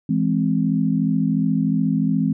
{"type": "chord", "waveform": "sine", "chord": "E augmented", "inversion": "none", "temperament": "equal", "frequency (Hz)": [164.81, 207.7, 261.6], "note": ["E3", "G#3", "B#3"], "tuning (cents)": [0, 0, 0], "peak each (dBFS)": -21, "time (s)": [0.09, 2.33], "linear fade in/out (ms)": 5, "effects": []}